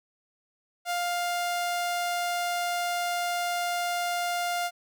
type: tone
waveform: sawtooth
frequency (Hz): 702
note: F5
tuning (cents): +9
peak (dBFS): -23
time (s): 0.85-4.71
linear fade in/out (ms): 50
effects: none